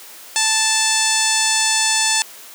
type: harmonic tone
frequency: 880 Hz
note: A5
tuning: in tune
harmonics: 1 / 2 / 3 / 4 / 5 / 6 / 7 / 8 / 9 / 10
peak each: -24 / -24 / -24 / -24 / -24 / -24 / -24 / -24 / -24 / -24 dBFS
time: 0.36-2.22 s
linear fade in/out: 0 ms
effects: white hiss -39 dBFS RMS until 2.54 s + high-pass 300 Hz 12 dB/octave